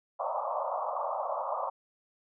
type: band-pass noise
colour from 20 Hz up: pink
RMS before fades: -33 dBFS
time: 0.19-1.7 s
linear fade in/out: 10 ms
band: 540 to 1200 Hz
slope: 96 dB/octave
effects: none